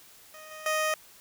15% pulse tone with level steps, 622.3 Hz, D#5, in tune, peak -39 / -35 / -19 dBFS, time 0.34-0.94 s, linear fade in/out 2 ms, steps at 0.51 / 0.66 s, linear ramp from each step 2 ms, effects white hiss -54 dBFS RMS until 1.2 s

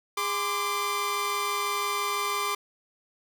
sawtooth tone cluster, 409 / 1031 / 1181 Hz, G#4 / C6 / D6, -26 / -26 / +9 cents, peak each -31 / -28 / -25 dBFS, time 0.17-2.55 s, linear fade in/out 5 ms, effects none

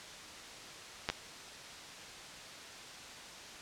clicks, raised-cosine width 0.2 ms, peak -14 / -15 dBFS, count 2, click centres 1.089 / 1.1 s, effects white hiss -48 dBFS RMS until 3.61 s + low-pass 6000 Hz 12 dB/octave

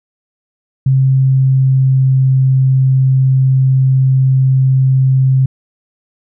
sine tone with pitch glide, 133.1 to 132.03 Hz, C3 to C3, +30 to +16 cents, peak -7 dBFS, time 0.86-5.46 s, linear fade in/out 5 ms, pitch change -14 cents, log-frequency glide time 0.98-2.27 s, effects none

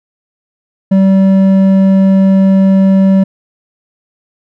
sine tone with hard clipping, 192.5 Hz, G3, 31 cents flat, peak -6 dBFS, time 0.91-3.24 s, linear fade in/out 10 ms, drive 6 dB, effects none

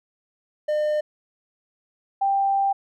triangle / sine tone pair in turn, 604 / 787.9 Hz, D5 / G5, +48 / +9 cents, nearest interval perfect fourth, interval 461 cents, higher second, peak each -18 dBFS, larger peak neither, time 0.68-1.01 / 2.21-2.73 s, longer second, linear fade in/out 10 ms, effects none

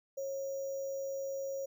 sine tone with sample-and-hold, 545 Hz, C#5, 29 cents flat, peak -35 dBFS, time 0.17-1.66 s, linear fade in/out 10 ms, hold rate 6300 Hz, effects none

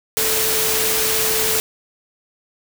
sine tone in noise, 440 Hz, A4, in tune, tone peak -25 dBFS, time 0.17-1.6 s, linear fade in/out 0 ms, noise white, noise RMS -19 dBFS, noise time 0.17-1.6 s, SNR -9 dB, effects none

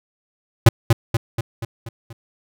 square tone with echo, 114.5 Hz, A#2, 31 cents flat, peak -5 dBFS, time 0.66-0.69 s, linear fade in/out 5 ms, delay 240 ms, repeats 6, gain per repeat -5 dB, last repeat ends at 2.13 s, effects none

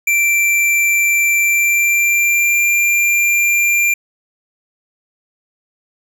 square tone with pitch glide, 2349 to 2380 Hz, D7 to D7, 0 to +22 cents, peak -12 dBFS, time 0.07-3.94 s, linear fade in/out 5 ms, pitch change +22 cents, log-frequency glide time 1.4-2.66 s, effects none

